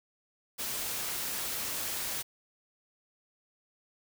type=noise; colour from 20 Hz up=white; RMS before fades=-35 dBFS; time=0.58-2.23 s; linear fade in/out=20 ms; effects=none